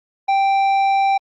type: tone with tanh clipping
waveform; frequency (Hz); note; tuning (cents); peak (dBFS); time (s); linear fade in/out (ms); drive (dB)
triangle; 784; G5; 0; -15; 0.28-1.18; 10; 13
effects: Opus 48 kbps